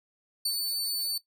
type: tone with ADSR envelope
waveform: sawtooth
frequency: 4503 Hz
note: C#8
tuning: 26 cents sharp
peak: -22 dBFS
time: 0.45-1.18 s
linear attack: 6 ms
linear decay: 66 ms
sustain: -3 dB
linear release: 4 ms
effects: noise-tail reverb RT60 0.1 s tail -18 dB re dry